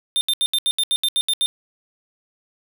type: tone bursts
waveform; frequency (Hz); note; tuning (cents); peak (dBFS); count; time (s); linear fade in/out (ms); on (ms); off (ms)
square; 3600; A7; +39; -17; 11; 0.16-1.46; 0; 50; 75
effects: none